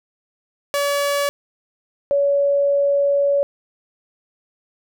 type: tone pair in turn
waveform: sawtooth / sine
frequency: 570 / 564.8 Hz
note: C#5 / C#5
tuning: +48 / +32 cents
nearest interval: unison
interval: 16 cents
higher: first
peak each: -14 dBFS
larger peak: neither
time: 0.74-1.29 / 2.11-3.43 s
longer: second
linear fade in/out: 0 ms
effects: none